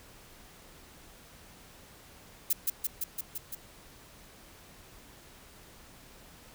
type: noise with echo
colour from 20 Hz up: violet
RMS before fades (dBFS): -26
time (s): 2.5-2.53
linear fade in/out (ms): 5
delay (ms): 170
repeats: 6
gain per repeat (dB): -2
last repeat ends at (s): 3.55
effects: pink hiss -54 dBFS RMS until 6.54 s